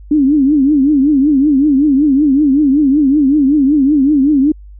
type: tone with vibrato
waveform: sine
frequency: 284.2 Hz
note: C#4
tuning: 43 cents sharp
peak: -7 dBFS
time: 0.11-4.52 s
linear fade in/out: 5 ms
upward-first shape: triangle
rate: 5.3 Hz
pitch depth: 170 cents each way
effects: added 50 Hz sine -32 dBFS peak until 4.79 s